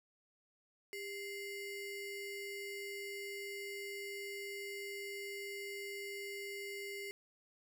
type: ring-modulated tone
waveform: square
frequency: 1244.5 Hz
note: D#6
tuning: in tune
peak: -40 dBFS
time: 0.93-7.11 s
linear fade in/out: 0 ms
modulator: 845 Hz
effects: none